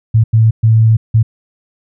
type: tone bursts at uneven times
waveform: sine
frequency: 111.6 Hz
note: A2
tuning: 25 cents sharp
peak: -5 dBFS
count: 4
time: 0.14-0.24 / 0.33-0.51 / 0.63-0.97 / 1.14-1.23 s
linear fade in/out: 10 ms
effects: none